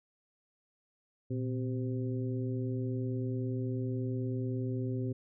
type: harmonic tone with a mistuned harmonic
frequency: 129.1 Hz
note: C3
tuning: 23 cents flat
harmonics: 1 / 2 / 3 / 4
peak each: -33 / -37 / -40 / -47 dBFS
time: 1.3-5.13 s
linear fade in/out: 10 ms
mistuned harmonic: 1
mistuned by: -140 cents
effects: none